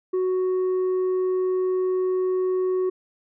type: tone with tanh clipping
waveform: sine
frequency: 370.4 Hz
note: F#4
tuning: 2 cents sharp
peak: -21 dBFS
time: 0.13-2.9 s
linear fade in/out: 10 ms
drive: 3 dB
effects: none